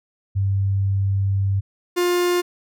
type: tone pair in turn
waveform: sine / 45% pulse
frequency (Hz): 98 / 353.9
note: G2 / F4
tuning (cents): 0 / +23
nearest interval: octave + minor seventh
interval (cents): 2223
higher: second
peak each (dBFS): -17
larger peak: neither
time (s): 0.35-1.61 / 1.96-2.42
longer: first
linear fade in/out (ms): 20
effects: none